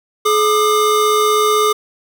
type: tone pair together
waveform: square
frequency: 425.3 / 1200 Hz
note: G#4 / D6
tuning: +41 / +37 cents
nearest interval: octave + tritone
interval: 1796 cents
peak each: -15 dBFS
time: 0.25-1.73 s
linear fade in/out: 10 ms
effects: none